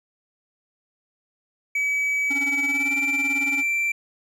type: tone with pitch glide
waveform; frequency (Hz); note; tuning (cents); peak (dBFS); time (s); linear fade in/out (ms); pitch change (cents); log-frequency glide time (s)
triangle; 2283 to 2347; D7 to D7; -50 to -2; -19; 1.75-3.92; 5; +48; 2.66-2.94
type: tone with tremolo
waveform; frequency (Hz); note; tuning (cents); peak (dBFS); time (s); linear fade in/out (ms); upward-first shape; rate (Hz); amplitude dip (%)
square; 277.6; C#4; +3; -28; 2.3-3.63; 10; sine; 18; 80
effects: none